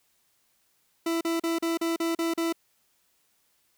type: tone bursts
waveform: 40% pulse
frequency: 332 Hz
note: E4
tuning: 12 cents sharp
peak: -24 dBFS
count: 8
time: 1.06-2.526 s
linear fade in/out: 5 ms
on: 150 ms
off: 38 ms
effects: white hiss -69 dBFS RMS until 3.77 s